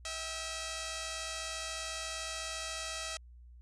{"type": "tone cluster", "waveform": "5% pulse", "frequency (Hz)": [645, 787, 1344], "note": ["E5", "G5", "E6"], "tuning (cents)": [-38, 7, 33], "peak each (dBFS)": [-27, -36, -34], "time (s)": [0.05, 3.17], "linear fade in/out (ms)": 2, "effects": ["added 60 Hz sine -51 dBFS peak until 3.61 s", "resampled to 22050 Hz"]}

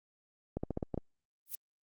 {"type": "clicks", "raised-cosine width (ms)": 2, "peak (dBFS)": -21, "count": 7, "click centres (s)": [0.57, 0.635, 0.707, 0.774, 0.828, 0.943, 0.977]}
{"type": "noise with exponential growth", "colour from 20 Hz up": "violet", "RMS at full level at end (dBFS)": -33, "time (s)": [1.46, 1.55], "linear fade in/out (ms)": 2, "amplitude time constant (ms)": 19}
{"effects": ["Opus 32 kbps"]}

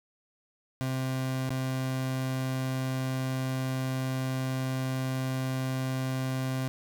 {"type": "tone with dropouts", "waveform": "30% pulse", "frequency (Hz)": 130.81, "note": "C3", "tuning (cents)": 0, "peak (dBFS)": -26, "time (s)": [0.81, 6.68], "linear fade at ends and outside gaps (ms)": 0, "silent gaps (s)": [1.492, 1.505], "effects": []}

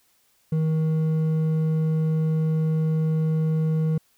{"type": "tone with hard clipping", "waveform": "sine", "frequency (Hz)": 158.2, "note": "D#3", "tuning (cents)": 29, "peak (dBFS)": -21, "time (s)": [0.52, 3.98], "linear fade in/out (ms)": 5, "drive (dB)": 5, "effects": ["white hiss -64 dBFS RMS until 4.17 s"]}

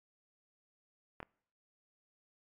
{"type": "clicks", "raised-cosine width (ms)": 0.5, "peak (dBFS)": -28, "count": 2, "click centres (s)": [1.203, 1.229], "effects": ["noise-tail reverb RT60 0.7 s tail -26 dB re dry", "MP3 64 kbps"]}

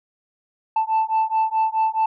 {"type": "beating tone pair", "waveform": "sine", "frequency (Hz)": [880, 884.7], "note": ["A5", "A5"], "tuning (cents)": [0, 9], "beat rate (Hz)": 4.7, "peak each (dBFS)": -19, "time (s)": [0.76, 2.06], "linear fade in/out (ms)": 5, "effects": ["tanh soft clip ceiling -14 dBFS"]}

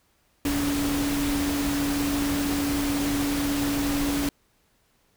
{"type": "tone in noise", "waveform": "sine", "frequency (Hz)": 285, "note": "C#4", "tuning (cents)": 48, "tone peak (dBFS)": -24, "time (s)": [0.45, 4.29], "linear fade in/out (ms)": 2, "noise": "pink", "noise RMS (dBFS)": -30, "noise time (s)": [0.45, 4.29], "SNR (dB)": 3, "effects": ["pink hiss -66 dBFS RMS until 5.16 s"]}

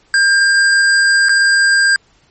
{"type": "tone with dropouts", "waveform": "square", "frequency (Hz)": 1600, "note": "G6", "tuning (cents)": 35, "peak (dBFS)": -9, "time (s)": [0.14, 1.96], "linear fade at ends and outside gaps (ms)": 1, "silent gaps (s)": [1.286, 1.293], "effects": ["pink hiss -53 dBFS RMS until 2.3 s", "MP3 32 kbps"]}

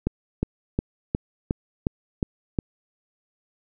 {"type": "click train", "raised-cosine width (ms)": 3, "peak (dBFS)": -9, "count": 8, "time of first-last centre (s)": [0.07, 2.588], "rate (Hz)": 2.78, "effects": []}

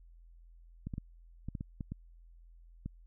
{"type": "clicks", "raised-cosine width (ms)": 5, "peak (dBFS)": -26, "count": 9, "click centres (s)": [0.87, 0.938, 0.981, 1.486, 1.552, 1.609, 1.808, 1.92, 2.86], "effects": ["added 42 Hz sine -54 dBFS peak until 3.06 s"]}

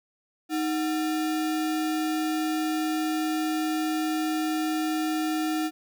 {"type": "tone with sample-and-hold", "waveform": "sine", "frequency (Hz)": 312.4, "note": "D#4", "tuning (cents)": 7, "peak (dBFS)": -24, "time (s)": [0.49, 5.71], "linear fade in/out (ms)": 50, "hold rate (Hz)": 1050, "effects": []}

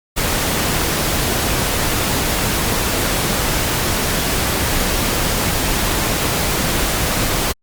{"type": "noise", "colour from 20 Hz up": "pink", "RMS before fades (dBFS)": -18, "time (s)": [0.16, 7.53], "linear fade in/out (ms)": 20, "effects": ["Opus 48 kbps"]}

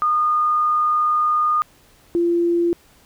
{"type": "tone pair in turn", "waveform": "sine", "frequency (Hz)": [1223, 343.2], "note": ["D#6", "F4"], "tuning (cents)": [-30, -30], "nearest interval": "octave + minor seventh", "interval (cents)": 2200, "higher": "first", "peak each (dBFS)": -15, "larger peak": "neither", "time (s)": [[0.02, 1.62], [2.15, 2.73]], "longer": "first", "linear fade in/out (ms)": 0, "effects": ["pink hiss -53 dBFS RMS until 3.05 s"]}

